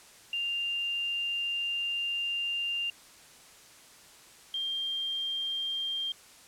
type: tone pair in turn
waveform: sine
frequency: 2794 / 3190 Hz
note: F7 / G7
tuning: 0 / +30 cents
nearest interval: major second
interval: 230 cents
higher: second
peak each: -29 / -30 dBFS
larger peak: first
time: 0.33-2.9 / 4.54-6.12 s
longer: first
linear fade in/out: 2 ms
effects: white hiss -54 dBFS RMS until 6.47 s + low-pass 10000 Hz 12 dB/octave